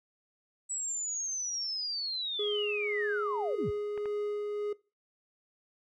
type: linear sweep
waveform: sine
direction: down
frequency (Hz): 7902 to 49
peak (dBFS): -32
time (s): 0.69-3.71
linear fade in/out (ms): 20
type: tone with tremolo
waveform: triangle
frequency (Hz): 415.3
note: G#4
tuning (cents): 0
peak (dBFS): -28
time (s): 2.39-4.73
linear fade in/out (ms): 5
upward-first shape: sine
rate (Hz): 1.8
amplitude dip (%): 25
type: clicks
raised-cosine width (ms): 0.5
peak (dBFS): -30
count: 2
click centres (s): 3.977 / 4.057
effects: noise-tail reverb RT60 0.3 s tail -21 dB re dry